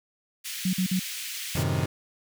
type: high-pass noise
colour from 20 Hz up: pink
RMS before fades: -35 dBFS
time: 0.44-1.64 s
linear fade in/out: 20 ms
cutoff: 2100 Hz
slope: 24 dB/octave
type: tone bursts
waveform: sine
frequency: 185 Hz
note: F#3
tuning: in tune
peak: -22 dBFS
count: 3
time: 0.65-0.995 s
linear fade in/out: 5 ms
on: 83 ms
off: 48 ms
type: chord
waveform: 40% pulse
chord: F# diminished seventh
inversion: none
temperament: equal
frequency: 92.5 / 110 / 130.81 / 155.56 Hz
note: F#2 / A2 / C3 / Eb3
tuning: 0 / 0 / 0 / 0 cents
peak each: -29 / -32 / -28 / -28 dBFS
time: 1.55-1.86 s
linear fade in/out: 5 ms
effects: none